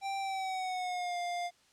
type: tone with pitch glide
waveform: square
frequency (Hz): 784 to 702.5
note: G5 to F5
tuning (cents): 0 to +10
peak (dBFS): -34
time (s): 0.01-1.51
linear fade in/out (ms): 50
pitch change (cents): -190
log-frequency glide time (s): 0.19-1.18
effects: white hiss -66 dBFS RMS until 1.72 s + low-pass 7000 Hz 12 dB/octave

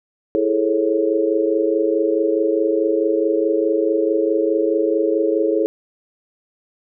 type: chord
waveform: sine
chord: A major seventh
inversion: second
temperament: equal with one note detuned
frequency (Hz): 329.6 / 415.3 / 440 / 546.4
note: E4 / G#4 / A4 / C#5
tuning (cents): 0 / 0 / 0 / -25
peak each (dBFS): -20 / -21 / -20 / -22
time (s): 0.35-5.66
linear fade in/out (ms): 0
effects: none

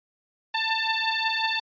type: beating tone pair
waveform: 10% pulse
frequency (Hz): 888 / 893.5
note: A5 / A5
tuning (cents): +16 / +26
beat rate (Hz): 5.5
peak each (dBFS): -17 / -18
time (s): 0.54-1.6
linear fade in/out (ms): 10
effects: resampled to 11025 Hz

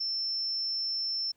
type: tone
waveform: sine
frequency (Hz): 5350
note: E8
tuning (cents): +25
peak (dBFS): -29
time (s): 0-1.32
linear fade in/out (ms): 10
effects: pink hiss -72 dBFS RMS until 1.36 s

